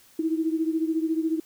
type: beating tone pair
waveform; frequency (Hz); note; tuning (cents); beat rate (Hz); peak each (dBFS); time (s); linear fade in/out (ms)
sine; 318.4 / 332.4; D#4 / E4; +40 / +15; 14; -24 / -28; 0.19-1.4; 5
effects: white hiss -56 dBFS RMS until 1.45 s